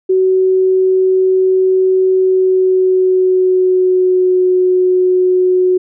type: tone with pitch glide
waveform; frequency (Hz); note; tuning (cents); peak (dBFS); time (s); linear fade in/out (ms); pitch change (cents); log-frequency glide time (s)
sine; 375.3 to 366.9; F#4 to F#4; +25 to -15; -8; 0.09-5.78; 10; -40; 2.13-4.46
effects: none